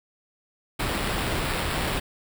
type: noise with sample-and-hold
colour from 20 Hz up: pink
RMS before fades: -27 dBFS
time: 0.79-2 s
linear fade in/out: 10 ms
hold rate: 6300 Hz
effects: none